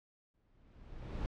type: noise with exponential growth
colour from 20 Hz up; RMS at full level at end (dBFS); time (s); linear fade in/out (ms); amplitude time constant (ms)
brown; -36; 0.34-1.26; 1; 200
effects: low-pass 4000 Hz 12 dB/octave